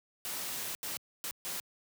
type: noise bursts at uneven times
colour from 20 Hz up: white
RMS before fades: -38 dBFS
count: 4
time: 0.25-0.75 / 0.83-0.97 / 1.24-1.31 / 1.45-1.6 s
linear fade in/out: 0 ms
effects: high-pass 100 Hz 12 dB/octave